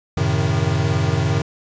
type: chord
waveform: square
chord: F# diminished seventh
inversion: none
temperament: equal with one note detuned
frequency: 92.5 / 110 / 133.87 / 155.56 Hz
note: F#2 / A2 / C3 / Eb3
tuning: 0 / 0 / +40 / 0 cents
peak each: -23 dBFS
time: 0.17-1.42 s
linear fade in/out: 5 ms
effects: resampled to 16000 Hz + 9-bit